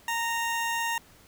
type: tone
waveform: 20% pulse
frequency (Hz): 926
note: A#5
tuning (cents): -12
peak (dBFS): -22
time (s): 0.08-0.98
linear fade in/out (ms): 2
effects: pink hiss -56 dBFS RMS until 1.27 s